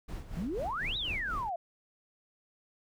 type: noise with tremolo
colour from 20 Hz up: brown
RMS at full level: -38 dBFS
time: 0.08-1.5 s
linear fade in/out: 10 ms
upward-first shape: sine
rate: 4.1 Hz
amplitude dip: 70%
type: exponential two-way sweep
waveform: sine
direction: up then down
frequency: 154 to 3951 to 654 Hz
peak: -32 dBFS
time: 0.37-1.56 s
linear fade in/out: 5 ms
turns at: 0.97 s
effects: none